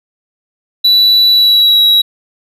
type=tone with pitch glide; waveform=triangle; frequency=3951 to 3874 Hz; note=B7 to B7; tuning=0 to -34 cents; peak=-4 dBFS; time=0.84-2.02 s; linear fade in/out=10 ms; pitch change=-34 cents; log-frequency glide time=1.3-1.82 s; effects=none